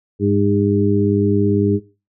harmonic tone with a mistuned harmonic, 102 Hz, G#2, 31 cents flat, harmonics 1 / 2 / 3 / 4, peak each -19 / -19 / -19 / -19 dBFS, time 0.19-1.8 s, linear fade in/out 50 ms, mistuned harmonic 4, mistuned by -18 cents, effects noise-tail reverb RT60 0.3 s tail -17 dB re dry

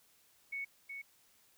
sine tone with echo, 2217 Hz, C#7, in tune, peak -37 dBFS, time 0.52-0.65 s, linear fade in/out 10 ms, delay 370 ms, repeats 1, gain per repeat -5 dB, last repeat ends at 1.02 s, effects white hiss -68 dBFS RMS until 1.57 s

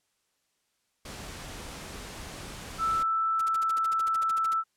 pink noise, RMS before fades -41 dBFS, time 1.05-3.03 s, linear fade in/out 5 ms
sine tone, 1322 Hz, E6, 5 cents sharp, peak -24 dBFS, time 2.78-4.64 s, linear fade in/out 50 ms
white noise bursts, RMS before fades -41 dBFS, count 16, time 3.39-4.538 s, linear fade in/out 5 ms, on 23 ms, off 52 ms
effects white hiss -75 dBFS RMS until 4.76 s + low-pass 10000 Hz 12 dB/octave

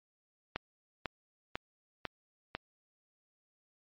click train, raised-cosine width 0.3 ms, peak -17 dBFS, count 5, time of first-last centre 0.56-2.55 s, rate 2.01 Hz, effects low-pass 4000 Hz 12 dB/octave + MP3 32 kbps

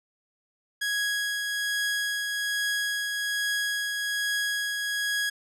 sawtooth tone with tremolo, 1660 Hz, G#6, 1 cent flat, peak -21 dBFS, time 0.81-5.3 s, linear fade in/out 10 ms, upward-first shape triangle, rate 1.2 Hz, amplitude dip 35%, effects low-pass 12000 Hz 12 dB/octave

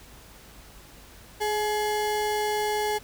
square ring-modulated tone, 634 Hz, D#5, 32 cents sharp, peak -22 dBFS, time 1.4-2.99 s, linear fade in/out 20 ms, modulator 213 Hz, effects added 50 Hz sine -52 dBFS peak until 3.03 s + pink hiss -50 dBFS RMS until 3.03 s

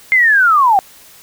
sine linear sweep, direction down, 2121 to 740 Hz, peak -7 dBFS, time 0.12-0.79 s, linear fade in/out 0 ms, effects white hiss -42 dBFS RMS until 1.22 s

